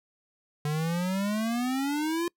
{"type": "exponential sweep", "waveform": "square", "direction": "up", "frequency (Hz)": [146.83, 349.2], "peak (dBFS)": -27, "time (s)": [0.65, 2.28], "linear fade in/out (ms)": 2, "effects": ["noise-tail reverb RT60 0.1 s tail -26 dB re dry"]}